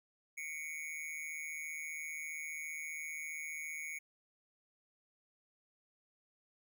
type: tone with amplitude modulation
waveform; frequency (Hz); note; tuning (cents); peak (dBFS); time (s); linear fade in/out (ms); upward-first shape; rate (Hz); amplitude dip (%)
square; 2217; C#7; 0; -38; 0.37-3.99; 10; sine; 155; 80
effects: none